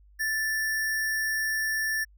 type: tone with sample-and-hold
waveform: sine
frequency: 1759 Hz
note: A6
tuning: 1 cent flat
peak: -25 dBFS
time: 0.19-2.05 s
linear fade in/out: 20 ms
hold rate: 7350 Hz
effects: added 50 Hz sine -53 dBFS peak until 2.17 s